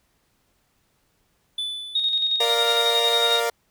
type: tone with exponential decay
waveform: triangle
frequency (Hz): 3486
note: A7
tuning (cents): -17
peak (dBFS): -22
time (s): 1.58-2.78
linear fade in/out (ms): 5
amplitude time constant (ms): 260
type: tone with tremolo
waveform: sine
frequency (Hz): 3729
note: A#7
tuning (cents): 0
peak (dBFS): -18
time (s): 1.95-3.4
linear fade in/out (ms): 5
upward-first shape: square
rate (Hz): 11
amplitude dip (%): 40
type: chord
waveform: sawtooth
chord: Bb major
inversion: none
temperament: equal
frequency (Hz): 466.2 / 587.3 / 698.5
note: Bb4 / D5 / F5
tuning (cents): 0 / 0 / 0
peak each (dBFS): -20 / -25 / -23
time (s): 2.4-3.5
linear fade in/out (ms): 5
effects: pink hiss -67 dBFS RMS until 3.7 s